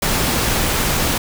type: noise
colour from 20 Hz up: pink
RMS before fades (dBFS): -18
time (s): 0.02-1.18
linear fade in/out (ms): 5
effects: none